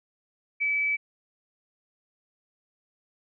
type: tone with frequency modulation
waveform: sine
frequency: 2298 Hz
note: D7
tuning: 38 cents flat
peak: -23 dBFS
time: 0.6-0.97 s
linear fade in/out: 20 ms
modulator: 78.2 Hz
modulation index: 0.2
effects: none